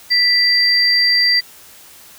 sine tone pair together, 1975.5 / 4712 Hz, B6 / D8, 0 / +5 cents, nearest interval octave + minor third, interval 1505 cents, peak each -16 / -12 dBFS, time 0.1-1.41 s, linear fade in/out 20 ms, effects white hiss -42 dBFS RMS until 2.18 s

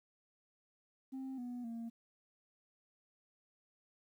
sine tone with pitch steps, 264.5 / 244.8 / 230.9 Hz, C4 / B3 / A#3, +19 / -15 / -16 cents, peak -38 dBFS, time 1.12-1.9 s, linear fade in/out 20 ms, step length 260 ms, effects tanh soft clip ceiling -40 dBFS + 12-bit

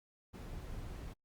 brown noise, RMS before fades -45 dBFS, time 0.33-1.14 s, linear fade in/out 20 ms, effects Opus 48 kbps

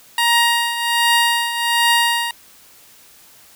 15% pulse tone with tremolo, 940 Hz, A#5, 14 cents sharp, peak -5 dBFS, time 0.18-2.31 s, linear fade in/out 2 ms, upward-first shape triangle, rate 1.3 Hz, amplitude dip 70%, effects white hiss -47 dBFS RMS until 3.55 s

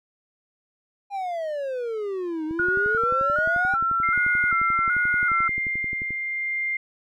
triangle exponential two-way sweep, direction down then up, 816 to 307.3 to 816 Hz, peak -24 dBFS, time 1.1-3.78 s, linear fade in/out 50 ms, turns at 2.45 s
click train, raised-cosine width 3 ms, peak -25 dBFS, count 42, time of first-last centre 2.51-6.106 s, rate 11.4 Hz
sine tone with vibrato, 1396.9 Hz, F6, in tune, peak -20 dBFS, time 2.59-5.48 s, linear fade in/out 2 ms, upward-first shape square, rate 1.3 Hz, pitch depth 58 cents each way
sine tone with tremolo, 2100 Hz, C7, 6 cents sharp, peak -23 dBFS, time 4.03-6.77 s, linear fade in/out 5 ms, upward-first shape sine, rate 0.83 Hz, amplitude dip 30%
effects none

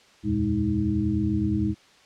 sine tone cluster, 79.8 / 90.5 / 119.1 / 206.4 / 315.6 Hz, D#2 / F#2 / A#2 / G#3 / D#4, +44 / -38 / +38 / -10 / +25 cents, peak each -31 / -31 / -29 / -26 / -26 dBFS, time 0.23-1.75 s, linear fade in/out 50 ms, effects white hiss -55 dBFS RMS until 2.05 s + low-pass 5000 Hz 12 dB/octave

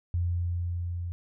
sine tone with level ramp, 87.1 Hz, F2, 4 cents flat, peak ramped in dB -24 to -31 dBFS, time 0.14-1.12 s, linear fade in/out 0 ms, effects none

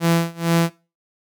sawtooth tone with tremolo, 167.7 Hz, E3, 30 cents sharp, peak -10 dBFS, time 0-0.7 s, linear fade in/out 50 ms, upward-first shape sine, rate 2.2 Hz, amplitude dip 95%, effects noise-tail reverb RT60 0.3 s tail -20 dB re dry

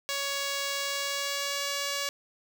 5% pulse tone with pitch glide, 559 to 564.5 Hz, C#5 to C#5, +14 to +31 cents, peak -18 dBFS, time 0.09-2.09 s, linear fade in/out 0 ms, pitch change +17 cents, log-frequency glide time 0.71-1.67 s, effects none

